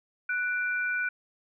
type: tone pair together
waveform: sine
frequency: 1480.1 / 2359 Hz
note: F#6 / D7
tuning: 0 / +7 cents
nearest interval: minor sixth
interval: 807 cents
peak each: -27 / -34 dBFS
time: 0.29-1.09 s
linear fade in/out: 5 ms
effects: none